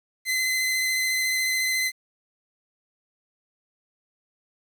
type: tone with vibrato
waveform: sawtooth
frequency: 2046 Hz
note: C7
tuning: 39 cents flat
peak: -19 dBFS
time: 0.25-1.92 s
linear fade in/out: 50 ms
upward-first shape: triangle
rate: 14 Hz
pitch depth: 19 cents each way
effects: 9-bit